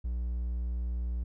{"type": "tone", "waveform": "triangle", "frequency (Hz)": 59.9, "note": "A#1", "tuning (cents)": 48, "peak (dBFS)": -28, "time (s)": [0.04, 1.24], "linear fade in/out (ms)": 10, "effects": []}